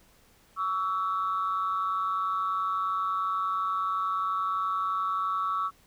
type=tone pair together; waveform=sine; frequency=1130.1 / 1318.5 Hz; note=C#6 / E6; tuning=+33 / 0 cents; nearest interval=minor third; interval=267 cents; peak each=-28 dBFS; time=0.56-5.71 s; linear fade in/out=50 ms; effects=tanh soft clip ceiling -20 dBFS + pink hiss -61 dBFS RMS until 5.86 s